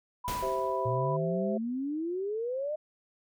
sine tone, 987.8 Hz, B5, in tune, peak -32 dBFS, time 0.24-1.17 s, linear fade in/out 10 ms
pink noise with exponential decay, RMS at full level -34 dBFS, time 0.28-0.97 s, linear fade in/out 0 ms, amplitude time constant 150 ms
sine chord, C major, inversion second, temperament equal with one note detuned, 387.7 / 523.3 / 659.3 Hz, G4 / C5 / E5, -19 / 0 / 0 cents, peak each -34 dBFS, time 0.42-1.58 s, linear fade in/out 10 ms
sine exponential sweep, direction up, 115.5 to 622.3 Hz, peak -30 dBFS, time 0.85-2.76 s, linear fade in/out 10 ms
effects none

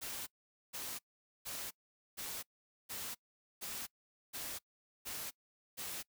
white noise bursts, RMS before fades -43 dBFS, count 9, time 0.01-6.03 s, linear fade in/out 20 ms, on 260 ms, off 460 ms, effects noise-tail reverb RT60 0.1 s tail -24 dB re dry

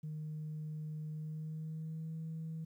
sine tone with pitch glide, 154 to 160.63 Hz, D#3 to E3, -17 to -45 cents, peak -38 dBFS, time 0.03-2.65 s, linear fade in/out 10 ms, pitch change +72 cents, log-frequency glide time 1.1-2.15 s, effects tanh soft clip ceiling -36 dBFS + 12-bit

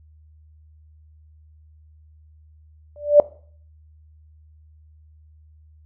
sine tone with exponential growth, 587.3 Hz, D5, in tune, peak -3 dBFS, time 2.96-3.2 s, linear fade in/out 1 ms, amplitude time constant 52 ms, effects noise-tail reverb RT60 0.5 s tail -20 dB re dry + added 77 Hz sine -48 dBFS peak until 5.85 s

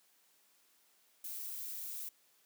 violet noise, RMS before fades -43 dBFS, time 1.24-2.09 s, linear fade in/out 5 ms, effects white hiss -70 dBFS RMS until 2.45 s + high-pass 200 Hz 12 dB/octave

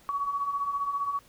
sine beating tone pair, 1116 / 1131 Hz, C#6 / C#6, +11 / +34 cents, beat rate 15 Hz, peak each -35 / -28 dBFS, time 0.09-1.19 s, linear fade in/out 0 ms, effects pink hiss -58 dBFS RMS until 1.28 s

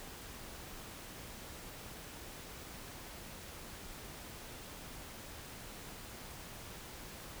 silence, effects pink hiss -49 dBFS RMS until 7.4 s

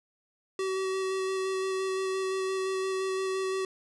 square tone with vibrato, 380.4 Hz, F#4, 48 cents sharp, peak -29 dBFS, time 0.59-3.65 s, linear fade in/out 2 ms, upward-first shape square, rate 5.8 Hz, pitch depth 9 cents each way, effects resampled to 22050 Hz + 11-bit

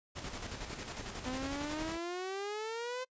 pink noise with tremolo, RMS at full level -41 dBFS, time 0.15-1.98 s, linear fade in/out 20 ms, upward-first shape square, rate 11 Hz, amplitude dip 45%
sawtooth exponential sweep, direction up, 250 to 517 Hz, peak -33 dBFS, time 1.25-3.05 s, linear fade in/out 20 ms
effects noise-tail reverb RT60 0.1 s tail -26 dB re dry + resampled to 16000 Hz

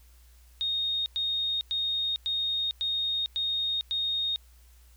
sine tone bursts, 3710 Hz, A#7, 9 cents flat, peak -26 dBFS, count 7, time 0.61-4.36 s, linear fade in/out 0 ms, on 450 ms, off 100 ms, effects added 60 Hz sine -53 dBFS peak until 4.96 s + white hiss -63 dBFS RMS until 4.96 s

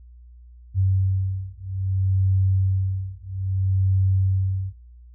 sine beating tone pair, 95 / 95.61 Hz, F#2 / G2, +46 / -43 cents, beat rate 0.61 Hz, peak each -22 dBFS, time 0.74-4.73 s, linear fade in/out 50 ms, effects noise-tail reverb RT60 0.4 s tail -22 dB re dry + added 60 Hz sine -43 dBFS peak until 5.14 s

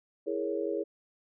sine chord, A# half-diminished seventh, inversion second, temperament equal, 329.6 / 415.3 / 466.2 / 554.4 Hz, E4 / G#4 / A#4 / C#5, 0 / 0 / 0 / 0 cents, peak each -35 / -33 / -36 / -36 dBFS, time 0.26-0.84 s, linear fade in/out 20 ms, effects none

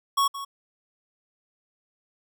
square tone with echo, 1108.7 Hz, C#6, in tune, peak -20 dBFS, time 0.17-0.28 s, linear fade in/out 10 ms, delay 170 ms, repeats 1, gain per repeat -13 dB, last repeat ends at 0.45 s, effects none

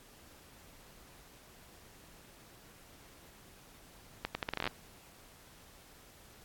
accelerating click train, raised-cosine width 0.3 ms, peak -17 dBFS, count 12, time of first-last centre 4.25-4.675 s, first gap 100 ms, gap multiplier 0.78, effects pink hiss -58 dBFS RMS until 6.44 s + AAC 64 kbps

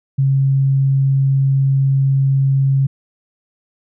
sine tone, 136 Hz, C#3, 33 cents flat, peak -11 dBFS, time 0.18-2.87 s, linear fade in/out 10 ms, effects none

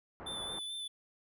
white low-pass noise, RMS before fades -47 dBFS, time 0.2-0.59 s, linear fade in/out 0 ms, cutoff 1300 Hz, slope 24 dB/octave
square tone with vibrato, 3520 Hz, A7, in tune, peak -39 dBFS, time 0.26-0.88 s, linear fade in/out 10 ms, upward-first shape sine, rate 4.6 Hz, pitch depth 22 cents each way
effects none

